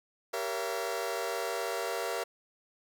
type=chord; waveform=sawtooth; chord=G diminished seventh; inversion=none; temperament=just; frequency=392 / 470.4 / 564.5 / 677.4 Hz; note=G4 / Bb4 / Db5 / Fb5; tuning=0 / +16 / +31 / +47 cents; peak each=-35 / -32 / -35 / -33 dBFS; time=0.33-2.24 s; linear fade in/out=10 ms; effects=none